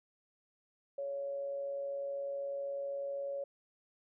sine tone with amplitude modulation, 558 Hz, C#5, 11 cents sharp, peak -34 dBFS, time 0.98-3.44 s, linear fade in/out 5 ms, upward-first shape sine, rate 132 Hz, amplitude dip 35%, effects none

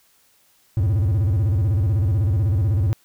triangle tone with vibrato, 98 Hz, G2, in tune, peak -14 dBFS, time 0.77-2.93 s, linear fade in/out 0 ms, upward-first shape square, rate 16 Hz, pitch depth 220 cents each way, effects white hiss -59 dBFS RMS until 3.04 s

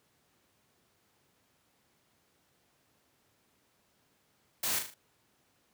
white noise with echo, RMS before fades -32 dBFS, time 4.63-4.79 s, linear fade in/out 5 ms, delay 38 ms, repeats 4, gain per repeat -6 dB, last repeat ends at 4.942 s, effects pink hiss -71 dBFS RMS until 5.73 s + high-pass 100 Hz 12 dB/octave

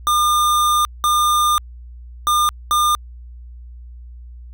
square tone bursts at uneven times, 1206 Hz, D6, 46 cents sharp, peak -14 dBFS, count 4, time 0.07-0.85 / 1.04-1.58 / 2.27-2.49 / 2.71-2.95 s, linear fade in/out 0 ms, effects added 60 Hz sine -34 dBFS peak until 4.53 s

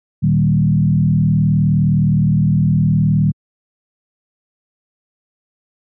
sine tone with frequency modulation, 153.3 Hz, D#3, 25 cents flat, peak -10 dBFS, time 0.22-3.32 s, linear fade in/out 20 ms, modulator 39.4 Hz, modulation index 1.2, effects high-pass 80 Hz 12 dB/octave

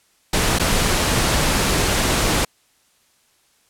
pink noise with dropouts, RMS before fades -18 dBFS, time 0.33-2.45 s, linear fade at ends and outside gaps 5 ms, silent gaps 0.587-0.596 s, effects white hiss -60 dBFS RMS until 3.69 s + low-pass 11000 Hz 12 dB/octave

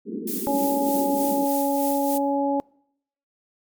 pink band-pass noise, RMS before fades -31 dBFS, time 0.05-1.47 s, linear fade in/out 50 ms, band 190 to 440 Hz, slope 96 dB/octave
violet noise with tremolo, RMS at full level -29 dBFS, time 0.27-2.18 s, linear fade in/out 5 ms, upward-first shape sine, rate 3.3 Hz, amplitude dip 50%
harmonic tone, 280 Hz, C#4, 18 cents sharp, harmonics 1 / 2 / 3, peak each -23 / -25 / -25 dBFS, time 0.47-2.6 s, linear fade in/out 0 ms
effects noise-tail reverb RT60 0.7 s tail -25 dB re dry + MP3 96 kbps

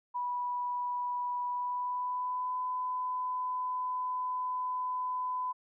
sine tone with pitch glide, 981 to 1005.7 Hz, B5 to B5, -12 to +31 cents, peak -31 dBFS, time 0.14-5.53 s, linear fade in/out 20 ms, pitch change +43 cents, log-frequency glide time 1.47-2.57 s, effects none

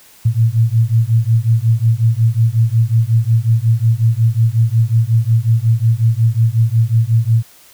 sine beating tone pair, 111.2 / 116.7 Hz, A2 / A#2, +19 / +2 cents, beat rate 5.5 Hz, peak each -13 dBFS, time 0.25-7.43 s, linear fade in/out 10 ms, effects white hiss -45 dBFS RMS until 7.73 s

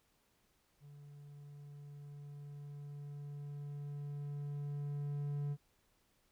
triangle tone with level ramp, 144.3 Hz, D3, 30 cents flat, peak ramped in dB -51 to -33 dBFS, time 0.8-5.57 s, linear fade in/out 50 ms, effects pink hiss -75 dBFS RMS until 6.31 s

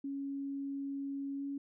sine tone with pitch glide, 277.2 to 279.6 Hz, C#4 to C#4, 0 to +15 cents, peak -36 dBFS, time 0.04-1.58 s, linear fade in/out 5 ms, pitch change +15 cents, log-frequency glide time 1.36-1.44 s, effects none

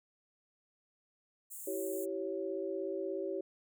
pink high-pass noise, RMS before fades -46 dBFS, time 1.5-2.06 s, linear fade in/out 20 ms, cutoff 7000 Hz, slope 96 dB/octave
sine chord, C# diminished, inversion first, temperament equal with one note detuned, 329.6 / 386.2 / 554.4 Hz, E4 / G4 / C#5, 0 / -26 / 0 cents, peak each -41 / -37 / -40 dBFS, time 1.67-3.41 s, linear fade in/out 5 ms
effects none

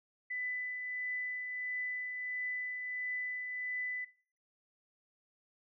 sine tone with tremolo, 1997 Hz, B6, 19 cents sharp, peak -34 dBFS, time 0.3-4.05 s, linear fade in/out 10 ms, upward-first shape triangle, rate 1.5 Hz, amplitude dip 40%, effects noise-tail reverb RT60 0.5 s tail -20 dB re dry

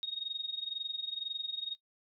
sine tone with amplitude modulation, 3734 Hz, A#7, 2 cents sharp, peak -31 dBFS, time 0.03-1.75 s, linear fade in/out 0 ms, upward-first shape sine, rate 22 Hz, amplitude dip 90%, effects noise-tail reverb RT60 0.1 s tail -17 dB re dry

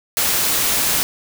white noise, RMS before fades -18 dBFS, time 0.17-1.03 s, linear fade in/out 0 ms, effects none

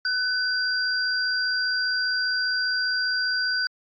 sine tone pair together, 1500 / 4765 Hz, F#6 / D8, +23 / +24 cents, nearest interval octave + minor sixth, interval 2001 cents, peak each -24 / -26 dBFS, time 0.05-3.67 s, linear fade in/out 2 ms, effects AAC 64 kbps

